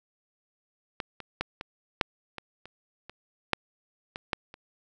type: clicks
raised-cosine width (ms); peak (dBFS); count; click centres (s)
0.3; -15 / -23 / -12 / -20 / -6 / -21 / -28 / -26 / -6 / -19 / -10 / -28; 12; 1.002 / 1.203 / 1.41 / 1.611 / 2.012 / 2.383 / 2.656 / 3.096 / 3.533 / 4.159 / 4.332 / 4.541
effects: none